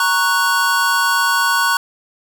square chord, F# major, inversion first, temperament equal, 932.3 / 1108.7 / 1480 Hz, A#5 / C#6 / F#6, 0 / 0 / 0 cents, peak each -21 / -19 / -17 dBFS, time 0-1.77 s, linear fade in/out 2 ms, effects none

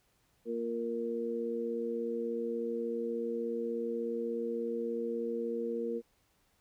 harmonic tone, 116.54 Hz, A#2, in tune, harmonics 2 / 3 / 4, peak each -38 / -40 / -34 dBFS, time 0.45-6.02 s, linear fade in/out 50 ms, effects pink hiss -72 dBFS RMS until 6.6 s

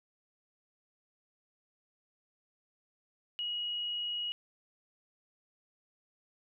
sine tone, 2900 Hz, F#7, 35 cents flat, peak -33 dBFS, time 3.39-4.32 s, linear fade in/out 0 ms, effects none

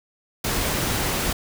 pink noise, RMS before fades -24 dBFS, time 0.44-1.33 s, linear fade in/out 5 ms, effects none

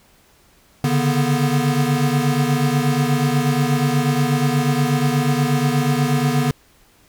square tone cluster, 140.5 / 148.8 / 244.2 Hz, C#3 / D3 / B3, +24 / +23 / -19 cents, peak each -21 dBFS, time 0.84-6.51 s, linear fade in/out 2 ms, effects pink hiss -54 dBFS RMS until 7.08 s

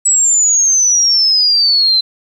sine exponential sweep, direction down, 7902 to 4044 Hz, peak -8 dBFS, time 0.05-2.01 s, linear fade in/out 10 ms, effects 7-bit

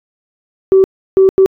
sine tone bursts at uneven times, 383 Hz, G4, 40 cents flat, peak -3 dBFS, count 3, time 0.72-0.84 / 1.17-1.29 / 1.38-1.46 s, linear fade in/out 0 ms, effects tanh soft clip ceiling 0 dBFS

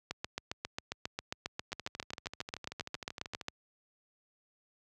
two click trains, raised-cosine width 0.2 ms, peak -18 / -24 dBFS, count 26 / 23, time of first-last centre 0.11-3.484 / 1.72-3.412 s, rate 7.41 / 13 Hz, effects high-pass 60 Hz 12 dB/octave

